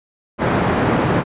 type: band-pass noise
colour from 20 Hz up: pink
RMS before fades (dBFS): -17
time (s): 0.38-1.24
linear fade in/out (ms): 50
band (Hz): 120 to 1400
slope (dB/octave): 12
effects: resampled to 8000 Hz